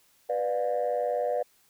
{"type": "chord", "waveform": "sine", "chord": "B diminished", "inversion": "none", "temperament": "just", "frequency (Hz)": [493.9, 592.7, 711.2], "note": ["B4", "D5", "F5"], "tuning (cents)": [0, 16, 31], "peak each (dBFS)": [-28, -28, -30], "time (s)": [0.29, 1.43], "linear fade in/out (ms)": 10, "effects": ["tanh soft clip ceiling -19 dBFS", "white hiss -64 dBFS RMS until 1.69 s"]}